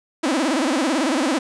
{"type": "tone with vibrato", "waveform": "sawtooth", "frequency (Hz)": 288.8, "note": "D4", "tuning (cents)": -29, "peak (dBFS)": -14, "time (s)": [0.23, 1.39], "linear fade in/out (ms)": 10, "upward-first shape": "sine", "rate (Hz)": 18, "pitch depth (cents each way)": 250, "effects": ["resampled to 22050 Hz", "8-bit"]}